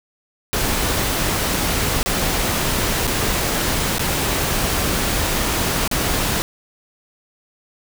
pink noise with dropouts, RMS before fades -20 dBFS, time 0.53-6.42 s, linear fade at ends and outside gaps 0 ms, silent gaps 2.029-2.06 / 3.07-3.076 / 3.983-3.994 / 5.877-5.913 s, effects none

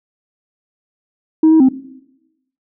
sine tone with pitch steps, 316.7 / 319.1 / 262 Hz, D#4 / D#4 / C4, +31 / +44 / +2 cents, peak -4 dBFS, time 1.43-1.688 s, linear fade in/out 5 ms, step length 86 ms, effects noise-tail reverb RT60 0.9 s tail -17 dB re dry + tanh soft clip ceiling -4 dBFS

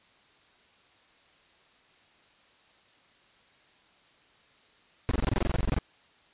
brown noise bursts, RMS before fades -25 dBFS, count 16, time 5.09-5.787 s, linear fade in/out 0 ms, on 22 ms, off 23 ms, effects white hiss -61 dBFS RMS until 6.33 s + resampled to 8000 Hz

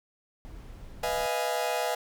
brown noise, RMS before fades -44 dBFS, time 0.45-1.26 s, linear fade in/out 0 ms
40% pulse chord, F half-diminished seventh, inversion second, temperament equal with one note detuned, 493.9 / 622.3 / 690.8 / 830.6 Hz, Cb5 / Eb5 / F5 / Ab5, 0 / 0 / -19 / 0 cents, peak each -32 dBFS, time 1.03-1.95 s, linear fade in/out 5 ms
effects none

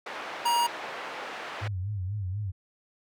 pink band-pass noise, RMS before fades -38 dBFS, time 0.06-1.68 s, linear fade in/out 5 ms, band 590 to 2400 Hz, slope 12 dB/octave
square tone, 948 Hz, A#5, 29 cents sharp, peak -23 dBFS, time 0.45-0.67 s, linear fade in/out 10 ms
sine tone with vibrato, 98 Hz, G2, in tune, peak -29 dBFS, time 1.61-2.52 s, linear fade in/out 20 ms, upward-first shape sine, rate 4.1 Hz, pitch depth 140 cents each way
effects none

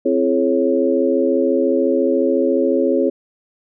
sine tone cluster, 263 / 337.2 / 423 / 549 Hz, C4 / E4 / G#4 / C#5, +9 / +39 / +32 / -17 cents, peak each -19 dBFS, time 0.05-3.1 s, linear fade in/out 10 ms, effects none

